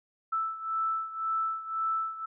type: beating tone pair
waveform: sine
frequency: 1318.5 / 1320.4 Hz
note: E6 / E6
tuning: 0 / +2 cents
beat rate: 1.9 Hz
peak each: -30 / -34 dBFS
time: 0.32-2.26 s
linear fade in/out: 10 ms
effects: none